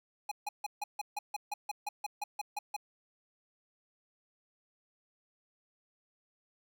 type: tone bursts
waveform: square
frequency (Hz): 830.6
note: G#5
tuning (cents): 0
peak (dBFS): -34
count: 15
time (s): 0.29-2.765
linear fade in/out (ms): 5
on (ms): 25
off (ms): 150
effects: none